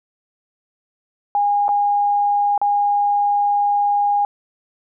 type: tone with dropouts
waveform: sine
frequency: 817 Hz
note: G#5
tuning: 29 cents flat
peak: -14 dBFS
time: 1.35-4.25 s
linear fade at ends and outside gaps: 1 ms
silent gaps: 1.682-1.69 / 2.578-2.615 s
effects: none